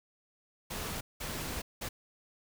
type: noise bursts at uneven times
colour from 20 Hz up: pink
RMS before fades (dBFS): -38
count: 3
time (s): 0.7-1.01 / 1.2-1.62 / 1.81-1.89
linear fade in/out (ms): 10
effects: none